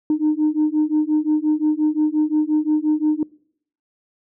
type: beating tone pair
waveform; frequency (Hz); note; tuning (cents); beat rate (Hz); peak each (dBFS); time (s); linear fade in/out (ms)
sine; 302.9 / 308.6; D#4 / D#4; -46 / -14; 5.7; -18; 0.1-3.23; 2
effects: noise-tail reverb RT60 0.7 s tail -26 dB re dry + tanh soft clip ceiling -11 dBFS